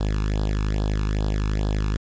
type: tone with flanger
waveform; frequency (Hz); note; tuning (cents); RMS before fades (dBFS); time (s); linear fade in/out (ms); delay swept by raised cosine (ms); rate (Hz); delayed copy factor
sawtooth; 51.8; G#1; -4; -23; 0-1.97; 10; 0.22 to 0.79; 2.4; +0.9
effects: resampled to 16000 Hz + 8-bit